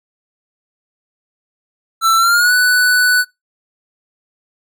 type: tone with pitch glide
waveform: square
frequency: 1334 to 1488.7 Hz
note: E6 to F#6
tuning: +20 to +10 cents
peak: -10 dBFS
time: 2.01-3.25 s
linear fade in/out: 50 ms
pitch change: +190 cents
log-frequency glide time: 2.17-2.53 s
effects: noise-tail reverb RT60 0.2 s tail -22 dB re dry